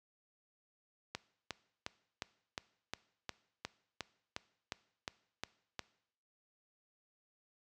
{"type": "click train", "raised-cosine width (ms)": 0.2, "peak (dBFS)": -21, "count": 14, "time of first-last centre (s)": [1.15, 5.793], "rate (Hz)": 2.8, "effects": ["noise-tail reverb RT60 0.7 s tail -20 dB re dry", "high-pass 60 Hz 12 dB/octave"]}